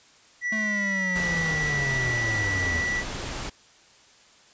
triangle tone, 1956 Hz, B6, 17 cents flat, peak -23 dBFS, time 0.41-3.04 s, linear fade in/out 50 ms
square linear sweep, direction down, 220 to 79.5 Hz, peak -30 dBFS, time 0.52-2.81 s, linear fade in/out 5 ms
pink noise, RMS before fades -33 dBFS, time 1.15-3.5 s, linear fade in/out 10 ms
effects white hiss -55 dBFS RMS until 4.53 s + resampled to 16000 Hz

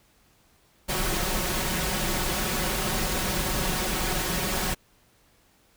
pink noise with comb filter, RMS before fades -27 dBFS, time 0.88-4.75 s, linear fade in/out 20 ms, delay 5.4 ms, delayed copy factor +0.6, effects pink hiss -62 dBFS RMS until 5.76 s

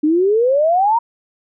sine exponential sweep, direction up, 293.7 to 957 Hz, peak -11 dBFS, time 0.03-0.99 s, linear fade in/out 10 ms, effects none

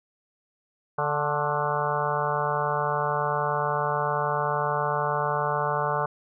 harmonic tone with a mistuned harmonic, 146.9 Hz, D3, 1 cent sharp, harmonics 1 / 3 / 4 / 5 / 6 / 7 / 8 / 9 / 10, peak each -33 / -32 / -31 / -32 / -30 / -31 / -32 / -35 / -35 dBFS, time 0.98-6.06 s, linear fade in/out 5 ms, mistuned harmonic 7, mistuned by +62 cents, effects none

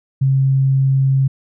sine tone, 134.7 Hz, C#3, 49 cents flat, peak -11 dBFS, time 0.21-1.28 s, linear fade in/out 10 ms, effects none

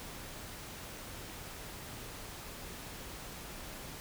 silence, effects pink hiss -46 dBFS RMS until 4 s

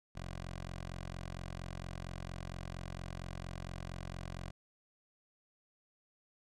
10% pulse tone with notch filter, 44.34 Hz, F1, 27 cents sharp, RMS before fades -44 dBFS, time 0.15-4.51 s, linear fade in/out 10 ms, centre 260 Hz, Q 1.4, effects low-pass 8000 Hz 12 dB/octave

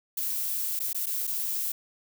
violet noise with dropouts, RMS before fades -30 dBFS, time 0.17-1.72 s, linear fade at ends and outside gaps 5 ms, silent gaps 0.792-0.801 / 0.931-0.946 / 1.06-1.066 / 1.27-1.274 s, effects none

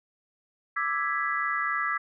sine chord, E dominant seventh, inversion third, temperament equal, 1174.7 / 1318.5 / 1661.2 / 1975.5 Hz, D6 / E6 / G#6 / B6, 0 / 0 / 0 / 0 cents, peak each -31 dBFS, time 0.76-1.98 s, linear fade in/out 10 ms, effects none

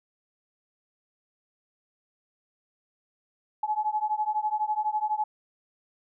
sine beating tone pair, 847 / 859 Hz, G#5 / A5, +34 / -42 cents, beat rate 12 Hz, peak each -28 dBFS, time 3.63-5.24 s, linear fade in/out 5 ms, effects none

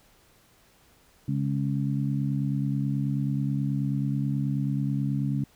harmonic tone, 69.3 Hz, C#2, in tune, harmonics 2 / 3 / 4, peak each -26 / -30 / -32 dBFS, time 1.28-5.44 s, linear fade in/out 5 ms, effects pink hiss -60 dBFS RMS until 5.55 s

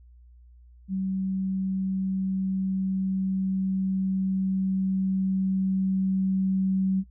sine tone with level ramp, 190.4 Hz, F#3, 50 cents sharp, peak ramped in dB -25 to -21 dBFS, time 0.88-7.04 s, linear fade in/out 50 ms, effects noise-tail reverb RT60 0.1 s tail -22 dB re dry + added 60 Hz sine -49 dBFS peak until 7.1 s

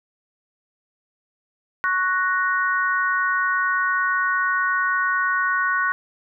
sine chord, F# major, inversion second, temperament equal, 1108.7 / 1480 / 1864.7 Hz, C#6 / F#6 / A#6, 0 / 0 / 0 cents, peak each -23 / -21 / -26 dBFS, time 1.84-5.92 s, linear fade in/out 0 ms, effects none

